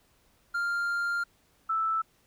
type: tone pair in turn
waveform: triangle / sine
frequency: 1396.9 / 1318.5 Hz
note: F6 / E6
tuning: 0 / 0 cents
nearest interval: minor second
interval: 100 cents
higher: first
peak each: -25 dBFS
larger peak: neither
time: 0.54-1.24 / 1.69-2.02 s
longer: first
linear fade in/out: 10 ms
effects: pink hiss -66 dBFS RMS until 2.26 s